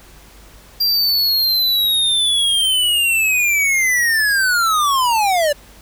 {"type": "linear sweep", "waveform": "square", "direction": "down", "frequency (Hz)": [4769, 566], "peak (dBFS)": -14, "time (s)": [0.8, 5.53], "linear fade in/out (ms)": 10, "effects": ["added 50 Hz sine -45 dBFS peak until 5.81 s", "pink hiss -45 dBFS RMS until 5.81 s"]}